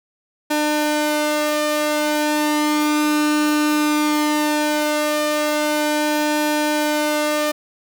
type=tone with flanger; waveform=sawtooth; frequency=300.5 Hz; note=D4; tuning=40 cents sharp; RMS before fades=-19 dBFS; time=0.5-7.52 s; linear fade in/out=10 ms; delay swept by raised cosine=1.2 to 2.6 ms; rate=0.17 Hz; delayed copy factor=+0.55; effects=none